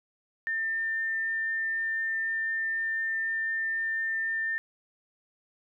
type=tone; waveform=sine; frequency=1799 Hz; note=A6; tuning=38 cents sharp; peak=-27 dBFS; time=0.47-4.58 s; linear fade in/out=0 ms; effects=none